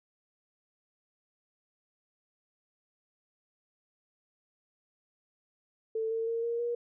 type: tone with pitch steps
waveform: sine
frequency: 444.7 / 452.2 / 459.9 / 467.6 / 475.5 Hz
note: A4 / A4 / A#4 / A#4 / A#4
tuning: +18 / +47 / -23 / +5 / +34 cents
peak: -29 dBFS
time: 5.95-6.75 s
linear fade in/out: 5 ms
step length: 160 ms
effects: none